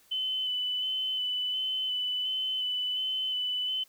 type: tone with vibrato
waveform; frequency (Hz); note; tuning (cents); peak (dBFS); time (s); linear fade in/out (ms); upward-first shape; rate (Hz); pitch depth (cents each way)
sine; 3018; F#7; +34; -28; 0.11-3.84; 10; square; 1.4; 15
effects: white hiss -62 dBFS RMS until 3.88 s